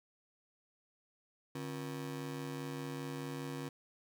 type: ring-modulated tone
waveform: 30% pulse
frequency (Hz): 207.7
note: G#3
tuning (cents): 0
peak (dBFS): -34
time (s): 1.55-3.69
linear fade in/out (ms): 5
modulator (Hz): 61.4
effects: none